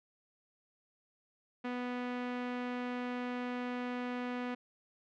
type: tone with low-pass filter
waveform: sawtooth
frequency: 246.9 Hz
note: B3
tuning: in tune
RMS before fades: -38 dBFS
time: 1.64-4.55 s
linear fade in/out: 10 ms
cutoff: 2400 Hz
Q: 1.2
effects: none